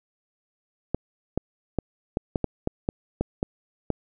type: clicks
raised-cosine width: 2 ms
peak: -10 dBFS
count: 11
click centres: 0.946 / 1.376 / 1.787 / 2.171 / 2.358 / 2.443 / 2.674 / 2.889 / 3.21 / 3.429 / 3.903 s
effects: none